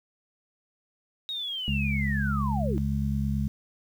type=linear sweep; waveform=sine; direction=down; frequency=3798 to 285.5 Hz; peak=-30 dBFS; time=1.29-2.78 s; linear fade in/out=0 ms
type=harmonic tone; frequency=69.3 Hz; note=C#2; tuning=in tune; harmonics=1 / 2 / 3; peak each=-29 / -29 / -29 dBFS; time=1.68-3.48 s; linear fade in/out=0 ms
effects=9-bit